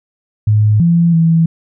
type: tone with pitch steps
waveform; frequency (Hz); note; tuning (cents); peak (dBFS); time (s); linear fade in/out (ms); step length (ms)
sine; 106.3 / 169.6 / 164.4; G#2 / E3 / E3; +41 / +50 / -4; -7; 0.47-1.46; 5; 330
effects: none